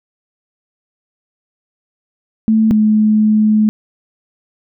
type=tone pair in turn; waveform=sine; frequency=220 / 214.5 Hz; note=A3 / A3; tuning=0 / -44 cents; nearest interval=unison; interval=44 cents; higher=first; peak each=-8 dBFS; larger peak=neither; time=2.48-2.71 / 2.71-3.69 s; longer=second; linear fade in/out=0 ms; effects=none